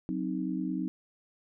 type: chord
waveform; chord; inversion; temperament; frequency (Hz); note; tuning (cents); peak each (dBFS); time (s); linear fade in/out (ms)
sine; C diminished; second; equal; 185 / 261.6 / 311.1; Gb3 / C4 / Eb4; 0 / 0 / 0; -34; 0.09-0.88; 0
effects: none